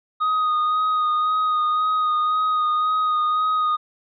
triangle tone with vibrato, 1244.5 Hz, D#6, in tune, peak -16 dBFS, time 0.2-3.77 s, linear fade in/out 20 ms, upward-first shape sine, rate 1.9 Hz, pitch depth 20 cents each way, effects resampled to 11025 Hz

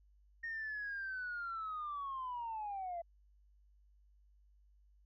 sine linear sweep, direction down, 1853 to 668 Hz, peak -38 dBFS, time 0.43-3.02 s, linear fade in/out 10 ms, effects tanh soft clip ceiling -35 dBFS + added 50 Hz sine -64 dBFS peak until 5.05 s

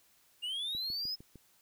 triangle linear sweep, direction up, 2794 to 5180 Hz, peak -33 dBFS, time 0.42-1.16 s, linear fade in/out 20 ms
click train, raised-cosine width 3 ms, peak -38 dBFS, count 5, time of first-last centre 0.75-1.357 s, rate 6.59 Hz
effects white hiss -67 dBFS RMS until 1.61 s

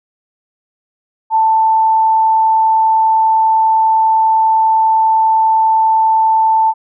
sine tone, 885 Hz, A5, 10 cents sharp, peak -8 dBFS, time 1.3-6.74 s, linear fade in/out 50 ms, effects none

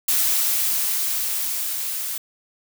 blue noise with level ramp, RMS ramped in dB -19 to -28 dBFS, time 0.08-2.18 s, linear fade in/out 5 ms, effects none

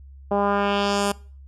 10% pulse tone with low-pass filter sweep, 201.6 Hz, G3, 49 cents sharp, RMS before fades -22 dBFS, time 0.31-1.12 s, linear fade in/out 5 ms, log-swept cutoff 700 to 11000 Hz, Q 1.6, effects noise-tail reverb RT60 0.4 s tail -22 dB re dry + added 68 Hz sine -41 dBFS peak until 1.47 s

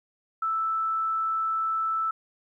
sine tone, 1318.5 Hz, E6, in tune, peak -24 dBFS, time 0.42-2.11 s, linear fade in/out 5 ms, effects 11-bit

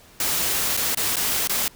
white noise with dropouts, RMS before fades -23 dBFS, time 0.2-1.68 s, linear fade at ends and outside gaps 2 ms, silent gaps 0.768-0.773 / 0.948-0.972 / 1.159-1.167 / 1.474-1.495 s, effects pink hiss -50 dBFS RMS until 1.75 s

